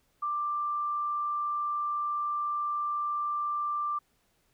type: tone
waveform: sine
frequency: 1181 Hz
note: D6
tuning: 9 cents sharp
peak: -28 dBFS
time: 0.22-3.99 s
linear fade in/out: 10 ms
effects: pink hiss -71 dBFS RMS until 4.53 s